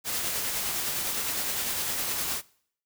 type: noise with tremolo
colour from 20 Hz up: white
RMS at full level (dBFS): -29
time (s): 0.04-2.42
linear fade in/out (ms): 50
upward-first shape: sine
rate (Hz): 9.8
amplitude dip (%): 25
effects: noise-tail reverb RT60 0.6 s tail -22 dB re dry